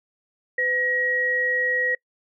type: tone pair together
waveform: sine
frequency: 503.2 / 1900 Hz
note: B4 / A#6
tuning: +32 / +33 cents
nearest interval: octave + major seventh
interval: 2301 cents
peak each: -28 / -21 dBFS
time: 0.58-1.95 s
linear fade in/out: 5 ms
effects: noise-tail reverb RT60 0.1 s tail -25 dB re dry